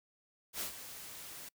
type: noise with ADSR envelope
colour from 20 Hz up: white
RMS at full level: -37 dBFS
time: 0.53-1.49 s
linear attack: 73 ms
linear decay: 110 ms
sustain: -11 dB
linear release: 7 ms
effects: noise-tail reverb RT60 0.1 s tail -26 dB re dry